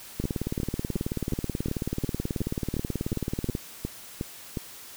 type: two click trains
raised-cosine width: 3 ms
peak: -16 / -15 dBFS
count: 13 / 63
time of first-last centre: 0.24-4.572 / 0.2-3.551 s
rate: 2.77 / 18.5 Hz
effects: white hiss -45 dBFS RMS until 4.96 s